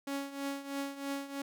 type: tone with tremolo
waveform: sawtooth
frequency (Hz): 278.1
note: C#4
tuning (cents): +6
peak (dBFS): -29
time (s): 0.07-1.42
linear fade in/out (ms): 5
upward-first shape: triangle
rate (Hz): 3.1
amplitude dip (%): 80
effects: none